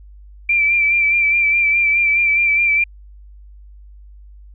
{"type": "tone with vibrato", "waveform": "sine", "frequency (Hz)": 2349, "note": "D7", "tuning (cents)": 0, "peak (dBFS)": -12, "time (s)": [0.49, 2.84], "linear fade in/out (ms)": 5, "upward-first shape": "sine", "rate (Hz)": 4.8, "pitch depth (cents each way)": 36, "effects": ["added 50 Hz sine -38 dBFS peak until 4.54 s"]}